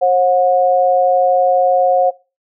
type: tone pair together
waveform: sine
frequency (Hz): 537.8 / 726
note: C5 / F#5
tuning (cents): +47 / -33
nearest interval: perfect fourth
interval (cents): 520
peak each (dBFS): -12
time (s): 0.01-2.11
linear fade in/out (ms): 20
effects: noise-tail reverb RT60 0.3 s tail -22 dB re dry